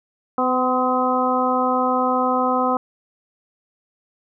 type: harmonic tone with a mistuned harmonic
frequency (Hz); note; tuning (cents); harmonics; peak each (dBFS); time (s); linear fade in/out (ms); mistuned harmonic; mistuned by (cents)
253.6; B3; +46; 1 / 2 / 3 / 4 / 5; -23 / -23 / -23 / -23 / -23; 0.38-2.77; 2; 4; +28
effects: none